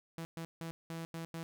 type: tone bursts at uneven times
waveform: sawtooth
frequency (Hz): 164.81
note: E3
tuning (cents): 0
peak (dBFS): -36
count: 6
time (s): 0.18-0.25 / 0.37-0.45 / 0.61-0.71 / 0.9-1.05 / 1.14-1.25 / 1.34-1.43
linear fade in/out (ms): 0
effects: none